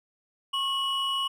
triangle tone pair together, 1090.2 / 2934 Hz, C#6 / F#7, -29 / -15 cents, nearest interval octave + perfect fourth, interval 1714 cents, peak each -28 / -26 dBFS, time 0.53-1.28 s, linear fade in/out 10 ms, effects none

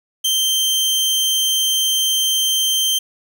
sawtooth tone, 3136 Hz, G7, in tune, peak -12 dBFS, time 0.24-2.99 s, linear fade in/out 10 ms, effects none

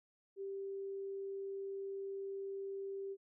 sine tone, 392 Hz, G4, in tune, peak -40 dBFS, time 0.36-3.17 s, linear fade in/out 50 ms, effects none

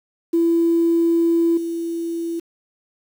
sine tone with level steps, 335 Hz, E4, 28 cents sharp, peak -13 / -22 dBFS, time 0.33-2.4 s, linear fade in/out 10 ms, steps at 1.57 s, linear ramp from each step 5 ms, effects tanh soft clip ceiling -9 dBFS + 7-bit

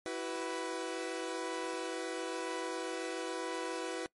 sawtooth chord, E suspended second, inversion none, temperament equal with one note detuned, 329.6 / 376.9 / 493.9 Hz, E4 / F#4 / B4, 0 / +32 / 0 cents, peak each -37 / -37 / -36 dBFS, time 0.06-4.06 s, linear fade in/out 0 ms, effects noise-tail reverb RT60 0.1 s tail -22 dB re dry + MP3 48 kbps

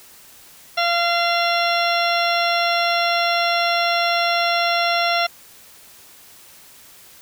harmonic tone, 688 Hz, F5, 26 cents flat, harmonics 1 / 2 / 3 / 4 / 5 / 6 / 8, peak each -20 / -23 / -25 / -26 / -27 / -28 / -29 dBFS, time 0.77-5.27 s, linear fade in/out 10 ms, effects white hiss -46 dBFS RMS until 7.21 s

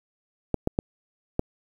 clicks, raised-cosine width 2 ms, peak -9 dBFS, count 4, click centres 0.543 / 0.674 / 0.789 / 1.394 s, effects 8-bit

